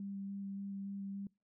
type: tone with vibrato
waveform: sine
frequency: 197.6 Hz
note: G3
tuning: 14 cents sharp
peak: -40 dBFS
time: 0-1.27 s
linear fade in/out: 2 ms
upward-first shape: square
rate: 3.5 Hz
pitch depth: 8 cents each way
effects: noise-tail reverb RT60 0.3 s tail -26 dB re dry